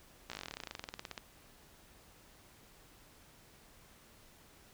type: slowing click train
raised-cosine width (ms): 0.2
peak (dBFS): -24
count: 26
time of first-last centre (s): 0.3-1.178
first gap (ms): 16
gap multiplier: 1.06
effects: pink hiss -61 dBFS RMS until 4.73 s